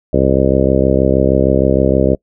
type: harmonic tone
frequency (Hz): 66.4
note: C2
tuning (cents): +26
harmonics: 1 / 2 / 3 / 4 / 5 / 6 / 7 / 8 / 9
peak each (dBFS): -18 / -18 / -18 / -18 / -18 / -18 / -18 / -18 / -18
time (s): 0.13-2.15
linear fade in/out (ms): 5
effects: noise-tail reverb RT60 0.1 s tail -25 dB re dry